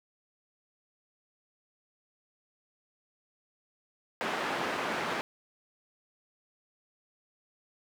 white band-pass noise, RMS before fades -33 dBFS, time 4.21-5.21 s, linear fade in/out 0 ms, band 210 to 1600 Hz, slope 12 dB/octave, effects none

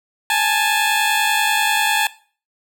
15% pulse tone pair together, 828.8 / 879 Hz, G#5 / A5, -4 / -2 cents, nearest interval minor second, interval 102 cents, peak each -12 dBFS, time 0.3-2.07 s, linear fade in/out 2 ms, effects noise-tail reverb RT60 0.4 s tail -18 dB re dry

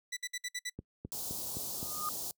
15% pulse tone bursts, 1975.5 Hz, B6, in tune, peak -29 dBFS, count 6, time 0.12-0.699 s, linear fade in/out 10 ms, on 49 ms, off 57 ms
click train, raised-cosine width 3 ms, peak -27 dBFS, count 5, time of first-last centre 0.79-1.829 s, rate 3.85 Hz
white band-stop noise, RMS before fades -39 dBFS, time 1.12-2.31 s, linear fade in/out 0 ms, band 910 to 4200 Hz, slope 24 dB/octave
sine tone with exponential growth, 1224 Hz, D#6, 29 cents flat, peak -31 dBFS, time 1.72-2.09 s, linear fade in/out 1 ms, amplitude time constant 79 ms
effects noise-tail reverb RT60 0.1 s tail -26 dB re dry + high-pass 60 Hz 12 dB/octave

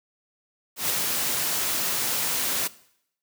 white noise with ADSR envelope, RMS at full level -23 dBFS, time 0.76-2.68 s, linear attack 140 ms, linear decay 4 ms, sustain -3 dB, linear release 14 ms, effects noise-tail reverb RT60 0.7 s tail -19 dB re dry + high-pass 100 Hz 12 dB/octave

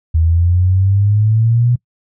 sine exponential sweep, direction up, 79.5 to 123.47 Hz, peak -9 dBFS, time 0.14-1.76 s, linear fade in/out 10 ms, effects noise-tail reverb RT60 0.1 s tail -23 dB re dry

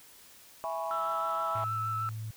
sine chord, C# minor seventh, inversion first, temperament equal, 659.3 / 830.6 / 987.8 / 1108.7 Hz, E5 / G#5 / B5 / C#6, 0 / 0 / 0 / 0 cents, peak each -35 / -37 / -37 / -39 dBFS, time 0.64-1.64 s, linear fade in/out 0 ms
sine tone with vibrato, 1319 Hz, E6, 1 cent sharp, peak -30 dBFS, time 0.91-2.09 s, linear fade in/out 0 ms, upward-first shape sine, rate 6.4 Hz, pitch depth 18 cents each way
sine tone, 109.6 Hz, A2, 6 cents flat, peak -35 dBFS, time 1.55-2.31 s, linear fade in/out 5 ms
effects tanh soft clip ceiling -23 dBFS + white hiss -55 dBFS RMS until 2.36 s

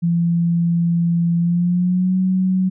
sine tone with pitch glide, 170 to 186.46 Hz, F3 to F#3, -46 to +14 cents, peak -14 dBFS, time 0.02-2.7 s, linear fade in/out 20 ms, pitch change +160 cents, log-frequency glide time 1.38-2.17 s, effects none

